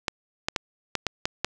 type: clicks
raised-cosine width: 0.2 ms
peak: -7 dBFS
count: 7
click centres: 0.082 / 0.485 / 0.562 / 0.953 / 1.067 / 1.255 / 1.446 s
effects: none